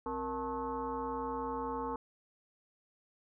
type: tone with frequency modulation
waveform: sine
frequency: 673 Hz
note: E5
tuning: 36 cents sharp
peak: -34 dBFS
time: 0.06-1.96 s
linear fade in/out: 2 ms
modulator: 205 Hz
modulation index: 2.3
effects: none